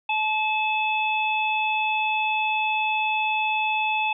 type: harmonic tone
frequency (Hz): 864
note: A5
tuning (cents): -32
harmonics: 1 / 3 / 4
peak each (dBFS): -24 / -24 / -34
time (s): 0.09-4.13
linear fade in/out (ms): 5
effects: none